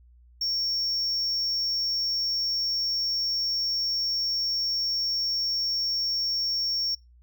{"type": "tone", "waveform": "triangle", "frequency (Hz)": 5490, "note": "F8", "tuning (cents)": -31, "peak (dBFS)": -24, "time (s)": [0.41, 6.95], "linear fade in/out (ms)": 5, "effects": ["noise-tail reverb RT60 0.2 s tail -25 dB re dry", "added 60 Hz sine -52 dBFS peak until 7.22 s"]}